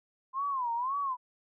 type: tone with vibrato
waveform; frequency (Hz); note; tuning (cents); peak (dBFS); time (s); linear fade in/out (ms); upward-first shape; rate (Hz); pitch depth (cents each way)
sine; 1028; C6; -31; -29; 0.33-1.17; 50; sine; 1.9; 180
effects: none